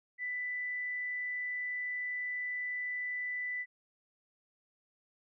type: tone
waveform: sine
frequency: 1987 Hz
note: B6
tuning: 10 cents sharp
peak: -34 dBFS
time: 0.18-3.66 s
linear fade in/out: 50 ms
effects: none